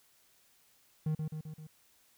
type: tone with echo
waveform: triangle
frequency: 155.3 Hz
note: D#3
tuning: 3 cents flat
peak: -27 dBFS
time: 1.06-1.15 s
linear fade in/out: 5 ms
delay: 130 ms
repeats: 4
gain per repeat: -4 dB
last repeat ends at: 1.67 s
effects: white hiss -67 dBFS RMS until 2.17 s